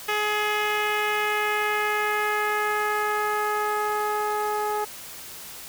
10% pulse tone with low-pass filter sweep, 420.9 Hz, G#4, 23 cents sharp, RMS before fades -25 dBFS, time 0.08-4.85 s, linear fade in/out 10 ms, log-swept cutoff 3800 to 930 Hz, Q 1.3, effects white hiss -40 dBFS RMS until 5.68 s

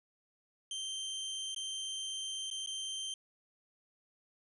sawtooth tone with dropouts, 3136 Hz, G7, in tune, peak -34 dBFS, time 0.71-3.14 s, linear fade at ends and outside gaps 2 ms, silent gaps 1.547-1.562 / 2.502-2.511 / 2.662-2.672 s, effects resampled to 24000 Hz + 12-bit

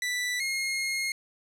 sawtooth tone pair in turn, 1975.5 / 2146 Hz, B6 / C7, 0 / +43 cents, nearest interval minor second, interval 143 cents, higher second, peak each -24 / -24 dBFS, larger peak neither, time 0.02-0.4 / 0.4-1.12 s, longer second, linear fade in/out 2 ms, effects low-pass 11000 Hz 12 dB/octave

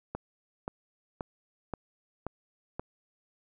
click train, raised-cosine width 1 ms, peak -20 dBFS, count 6, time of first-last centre 0.15-2.796 s, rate 1.89 Hz, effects none

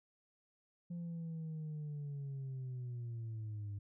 sine linear sweep, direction down, 173.9 to 99.8 Hz, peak -38 dBFS, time 0.9-3.79 s, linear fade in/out 10 ms, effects tanh soft clip ceiling -39 dBFS

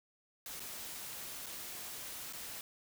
white noise with dropouts, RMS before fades -45 dBFS, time 0.46-2.61 s, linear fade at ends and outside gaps 1 ms, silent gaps 0.596-0.603 / 1.46-1.465 / 2.326-2.333 s, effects none

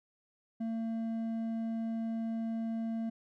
sine tone with hard clipping, 226.1 Hz, A3, 47 cents sharp, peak -34 dBFS, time 0.6-3.1 s, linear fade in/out 10 ms, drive 5 dB, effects none

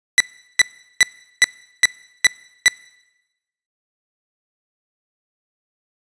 sawtooth tone bursts, 1978 Hz, B6, 2 cents sharp, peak -4 dBFS, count 7, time 0.18-2.681 s, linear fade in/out 0 ms, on 23 ms, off 390 ms, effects noise-tail reverb RT60 1.0 s tail -23 dB re dry + resampled to 22050 Hz

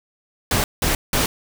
pink noise bursts, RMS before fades -19 dBFS, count 3, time 0.51-1.26 s, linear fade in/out 2 ms, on 130 ms, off 180 ms, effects none

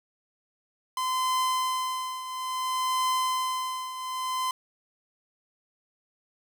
45% pulse tone with tremolo, 1028 Hz, C6, 31 cents flat, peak -23 dBFS, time 0.97-4.51 s, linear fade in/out 2 ms, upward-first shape triangle, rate 0.59 Hz, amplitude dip 75%, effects none

